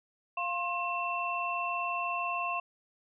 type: tone cluster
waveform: sine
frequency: 698 / 1064 / 2687 Hz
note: F5 / C6 / E7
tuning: -1 / +29 / +33 cents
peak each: -36 / -33 / -35 dBFS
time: 0.37-2.6 s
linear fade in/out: 5 ms
effects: none